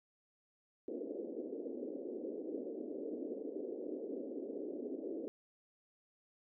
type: band-pass noise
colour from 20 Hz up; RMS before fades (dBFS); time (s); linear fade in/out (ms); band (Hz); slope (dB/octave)
pink; -43; 0.88-5.28; 0; 260 to 520; 48
effects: none